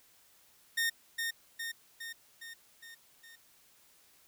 sawtooth tone with echo, 1837 Hz, A#6, 26 cents flat, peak -25 dBFS, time 0.77-0.9 s, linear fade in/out 10 ms, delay 410 ms, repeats 6, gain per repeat -4 dB, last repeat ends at 3.36 s, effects white hiss -64 dBFS RMS until 4.27 s

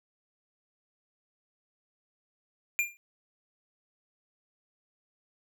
square tone with exponential decay, 2396 Hz, D7, 34 cents sharp, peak -22 dBFS, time 2.79-2.97 s, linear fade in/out 0 ms, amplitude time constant 39 ms, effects none

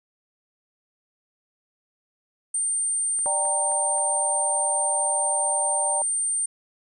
sine tone, 8870 Hz, C#9, in tune, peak -22 dBFS, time 2.54-6.46 s, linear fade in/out 5 ms
click train, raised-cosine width 0.5 ms, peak -32 dBFS, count 4, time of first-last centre 3.19-3.982 s, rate 3.79 Hz
sine chord, G minor, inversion second, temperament equal with one note detuned, 587.3 / 774.5 / 932.3 Hz, D5 / G5 / Bb5, 0 / -21 / 0 cents, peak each -30 dBFS, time 3.26-6.02 s, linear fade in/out 0 ms
effects none

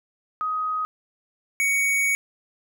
sine / square tone pair in turn, 1256 / 2238 Hz, D#6 / C#7, +16 / +16 cents, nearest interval minor seventh, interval 1000 cents, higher second, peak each -23 / -20 dBFS, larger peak second, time 0.41-0.85 / 1.6-2.15 s, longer second, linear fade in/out 0 ms, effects none

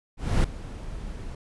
brown noise with ADSR envelope, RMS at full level -18 dBFS, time 0.17-1.35 s, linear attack 270 ms, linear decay 4 ms, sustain -18 dB, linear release 3 ms, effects resampled to 24000 Hz

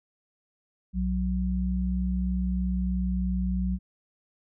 sine tone pair together, 61.74 / 184.82 Hz, B1 / F#3, 0 / -2 cents, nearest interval octave + perfect fifth, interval 1898 cents, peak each -27 dBFS, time 0.93-3.79 s, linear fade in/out 50 ms, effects none

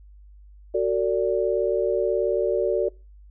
sine tone cluster, 373 / 451.5 / 579 Hz, F#4 / A4 / D5, +14 / +45 / -25 cents, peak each -24 dBFS, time 0.74-2.89 s, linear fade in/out 10 ms, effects noise-tail reverb RT60 0.3 s tail -24 dB re dry + added 50 Hz sine -45 dBFS peak until 3.3 s

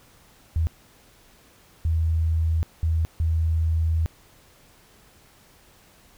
sine tone bursts at uneven times, 81 Hz, E2, 30 cents flat, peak -19 dBFS, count 4, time 0.56-0.67 / 1.85-2.63 / 2.83-3.05 / 3.2-4.06 s, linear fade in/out 0 ms, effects pink hiss -55 dBFS RMS until 6.17 s

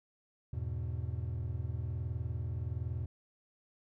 triangle chord, E major, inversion none, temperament equal, 82.41 / 103.83 / 123.47 Hz, E2 / G#2 / B2, 0 / 0 / 0 cents, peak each -36 / -38 / -37 dBFS, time 0.53-3.06 s, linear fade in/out 5 ms, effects none

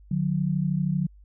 sine tone pair together, 149.83 / 182.7 Hz, D3 / F#3, +35 / -22 cents, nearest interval minor third, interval 343 cents, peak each -25 dBFS, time 0.11-1.07 s, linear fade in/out 5 ms, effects added 50 Hz sine -48 dBFS peak until 1.24 s

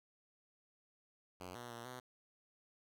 5% pulse tone with pitch steps, 90.8 / 120.8 / 117.8 / 125.9 Hz, F#2 / B2 / A#2 / B2, -32 / -38 / +19 / +34 cents, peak -36 dBFS, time 1.4-2 s, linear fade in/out 5 ms, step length 150 ms, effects none

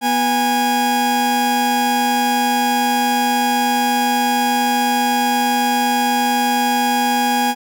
40% pulse tone pair together, 244.7 / 822.4 Hz, B3 / G#5, -16 / -17 cents, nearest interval octave + major sixth, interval 2099 cents, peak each -19 / -15 dBFS, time 0.01-7.55 s, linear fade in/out 50 ms, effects none

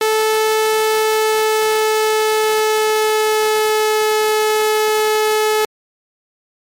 sawtooth tone with pitch glide, 436.1 to 430.3 Hz, A4 to A4, -15 to -39 cents, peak -9 dBFS, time 0.01-5.65 s, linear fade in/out 2 ms, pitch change -24 cents, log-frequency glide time 0.8-4.17 s, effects MP3 64 kbps

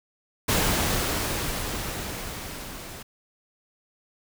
pink noise with level ramp, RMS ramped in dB -22 to -40 dBFS, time 0.48-3.03 s, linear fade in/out 10 ms, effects none

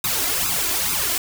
white noise with flanger, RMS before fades -22 dBFS, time 0.04-1.18 s, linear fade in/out 2 ms, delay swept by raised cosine 0.79 to 2.99 ms, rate 2.3 Hz, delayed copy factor +0.9, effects none

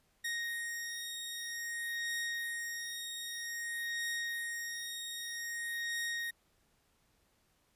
sawtooth beating tone pair, 1867 / 1867.52 Hz, A#6 / A#6, +2 / +3 cents, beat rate 0.52 Hz, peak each -35 / -39 dBFS, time 0.24-6.31 s, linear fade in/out 10 ms, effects pink hiss -73 dBFS RMS until 7.75 s + resampled to 32000 Hz

